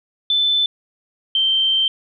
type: tone pair in turn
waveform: sine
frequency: 3520 / 3128 Hz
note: A7 / G7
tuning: 0 / -4 cents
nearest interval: major second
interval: 204 cents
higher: first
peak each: -14 dBFS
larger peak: neither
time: 0.3-0.66 / 1.35-1.88 s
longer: second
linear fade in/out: 2 ms
effects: none